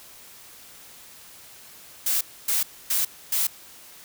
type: noise bursts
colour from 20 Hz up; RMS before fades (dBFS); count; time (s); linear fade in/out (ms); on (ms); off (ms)
blue; -23; 4; 2.06-3.47; 5; 150; 270
effects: white hiss -47 dBFS RMS until 4.04 s